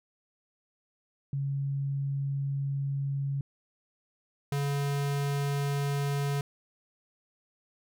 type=tone pair in turn; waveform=sine / square; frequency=138.8 / 141.63 Hz; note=C#3 / C#3; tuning=+3 / +38 cents; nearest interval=unison; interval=35 cents; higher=second; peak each=-28 dBFS; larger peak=neither; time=1.33-3.41 / 4.52-6.41 s; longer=first; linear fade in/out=2 ms; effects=none